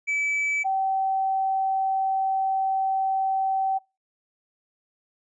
triangle / sine tone pair in turn, 2301 / 769.7 Hz, D7 / G5, -36 / -32 cents, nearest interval octave + perfect fifth, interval 1896 cents, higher first, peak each -21 dBFS, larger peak neither, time 0.07-0.64 / 0.64-3.79 s, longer second, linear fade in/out 20 ms, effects noise-tail reverb RT60 0.3 s tail -26 dB re dry + resampled to 22050 Hz

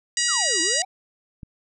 harmonic tone, 960 Hz, B5, 49 cents flat, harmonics 2 / 3 / 4 / 5 / 6 / 7 / 8 / 9, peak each -27 / -30 / -31 / -26 / -28 / -28 / -28 / -31 dBFS, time 0.17-0.82 s, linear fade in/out 2 ms
triangle exponential two-way sweep, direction down then up, 1492 to 311.1 to 801 Hz, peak -27 dBFS, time 0.28-0.85 s, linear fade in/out 10 ms, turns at 0.61 s
click, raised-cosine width 5 ms, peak -25 dBFS, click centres 1.432 s
effects none

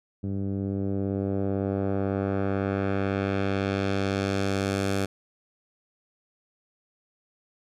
10% pulse tone with low-pass filter sweep, 98 Hz, G2, in tune, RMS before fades -27 dBFS, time 0.23-5.06 s, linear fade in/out 10 ms, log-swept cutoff 220 to 11000 Hz, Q 0.82, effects none

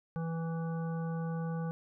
harmonic tone, 164.6 Hz, E3, 2 cents flat, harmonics 1 / 3 / 5 / 7 / 9, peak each -33 / -43 / -47 / -50 / -52 dBFS, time 0.16-1.71 s, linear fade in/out 0 ms, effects none

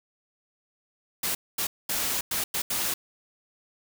white noise bursts at uneven times, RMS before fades -28 dBFS, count 6, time 1.23-1.35 / 1.58-1.67 / 1.89-2.21 / 2.31-2.44 / 2.54-2.62 / 2.7-2.94 s, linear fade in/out 5 ms, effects none

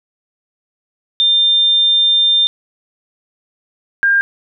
sine tone pair in turn, 3600 / 1603.6 Hz, A7 / G6, +39 / +39 cents, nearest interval octave + major second, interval 1400 cents, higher first, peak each -9 dBFS, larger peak neither, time 1.2-2.47 / 4.03-4.21 s, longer first, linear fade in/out 0 ms, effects none

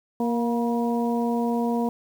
harmonic tone with a mistuned harmonic, 235 Hz, A#3, 14 cents sharp, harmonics 1 / 2 / 3 / 4, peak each -23 / -28 / -31 / -32 dBFS, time 0.2-1.89 s, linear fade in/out 2 ms, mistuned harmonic 4, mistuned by +34 cents, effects 8-bit

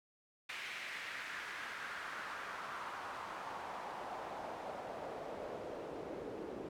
pink noise with band-pass filter sweep, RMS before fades -45 dBFS, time 0.49-6.69 s, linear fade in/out 5 ms, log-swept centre 2300 to 390 Hz, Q 2.1, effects none

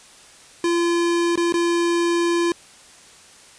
square tone with dropouts, 342.4 Hz, F4, 34 cents flat, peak -18 dBFS, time 0.64-2.52 s, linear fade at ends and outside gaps 2 ms, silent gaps 1.357-1.375 / 1.524-1.54 s, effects white hiss -47 dBFS RMS until 3.58 s + resampled to 22050 Hz

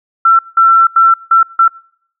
sine tone bursts at uneven times, 1346 Hz, E6, 36 cents sharp, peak -4 dBFS, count 5, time 0.25-0.39 / 0.57-0.87 / 0.96-1.14 / 1.31-1.43 / 1.59-1.68 s, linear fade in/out 5 ms, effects noise-tail reverb RT60 0.7 s tail -26 dB re dry

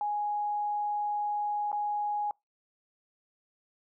sine tone with dropouts, 830.6 Hz, G#5, in tune, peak -28 dBFS, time 0.01-2.31 s, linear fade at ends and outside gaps 1 ms, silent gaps 1.717-1.728 s, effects noise-tail reverb RT60 0.2 s tail -26 dB re dry

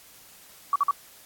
sine tone bursts, 1138 Hz, C#6, 45 cents sharp, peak -18 dBFS, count 3, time 0.73-0.91 s, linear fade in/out 2 ms, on 28 ms, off 48 ms, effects white hiss -51 dBFS RMS until 1.25 s + AAC 64 kbps

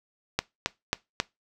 click train, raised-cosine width 0.2 ms, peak -6 dBFS, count 4, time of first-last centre 0.39-1.201 s, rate 3.7 Hz, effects noise-tail reverb RT60 0.2 s tail -21 dB re dry

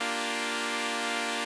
5% pulse chord, G minor seventh, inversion first, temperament equal, 233.1 / 293.7 / 349.2 / 392 Hz, Bb3 / D4 / F4 / G4, 0 / 0 / 0 / 0 cents, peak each -21 / -23 / -24 / -27 dBFS, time 0-1.45 s, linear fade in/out 10 ms, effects resampled to 22050 Hz

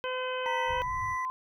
harmonic tone, 510 Hz, C5, 44 cents flat, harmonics 1 / 2 / 3 / 4 / 5 / 6, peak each -33 / -36 / -39 / -46 / -41 / -41 dBFS, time 0.04-0.82 s, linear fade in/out 0 ms
triangle tone with tremolo, 1975.5 Hz, B6, in tune, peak -33 dBFS, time 0.46-1.25 s, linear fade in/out 0 ms, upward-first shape triangle, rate 1.9 Hz, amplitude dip 55%
sine tone with pitch glide, 932.3 to 1028.5 Hz, A#5 to C6, 0 to -30 cents, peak -30 dBFS, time 0.46-1.3 s, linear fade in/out 0 ms, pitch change +170 cents, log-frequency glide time 0.69-0.92 s
white low-pass noise, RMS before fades -43 dBFS, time 0.65-1.18 s, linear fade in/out 50 ms, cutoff 110 Hz, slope 24 dB/octave
effects none

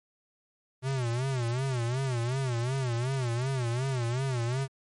square tone with vibrato, 125.8 Hz, B2, 32 cents sharp, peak -28 dBFS, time 0.82-4.68 s, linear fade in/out 50 ms, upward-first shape sine, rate 2.7 Hz, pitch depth 140 cents each way, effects MP3 48 kbps

